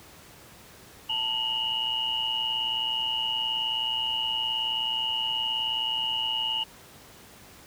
sine tone cluster, 892 / 2865 / 2984 Hz, A5 / F7 / F#7, +23 / +44 / +14 cents, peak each -35 / -27 / -32 dBFS, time 1.09-6.64 s, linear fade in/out 10 ms, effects pink hiss -50 dBFS RMS until 7.66 s + high-pass 60 Hz 12 dB/octave

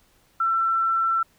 sine tone, 1343 Hz, E6, 32 cents sharp, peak -19 dBFS, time 0.4-1.23 s, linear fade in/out 5 ms, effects pink hiss -61 dBFS RMS until 1.38 s

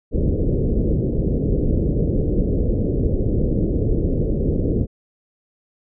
pink low-pass noise, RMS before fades -19 dBFS, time 0.11-4.87 s, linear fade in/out 50 ms, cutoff 510 Hz, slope 48 dB/octave, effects none

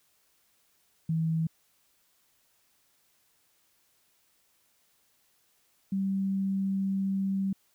sine tone pair in turn, 161.8 / 193.92 Hz, E3 / G3, -32 / -18 cents, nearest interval minor third, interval 314 cents, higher second, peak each -25 / -26 dBFS, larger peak first, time 1.09-1.47 / 5.92-7.53 s, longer second, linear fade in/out 5 ms, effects white hiss -69 dBFS RMS until 7.74 s

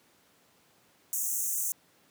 pink high-pass noise, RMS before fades -31 dBFS, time 1.13-1.72 s, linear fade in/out 0 ms, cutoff 6100 Hz, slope 96 dB/octave, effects pink hiss -64 dBFS RMS until 2.1 s + high-pass 150 Hz 12 dB/octave

